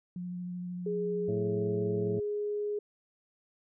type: tone with vibrato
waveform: sine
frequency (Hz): 178.5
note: F3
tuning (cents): +38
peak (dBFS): -35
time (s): 0.16-2.18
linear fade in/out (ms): 2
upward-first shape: sine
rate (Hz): 13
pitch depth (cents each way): 12
type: tone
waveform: sine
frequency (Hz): 415.3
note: G#4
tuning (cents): 0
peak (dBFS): -30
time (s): 0.86-2.79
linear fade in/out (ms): 5
type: harmonic tone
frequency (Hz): 110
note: A2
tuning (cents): 0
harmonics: 1 / 2 / 3 / 4 / 5 / 6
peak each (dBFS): -35 / -40 / -41 / -46 / -46 / -49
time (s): 1.28-2.2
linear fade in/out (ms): 5
effects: none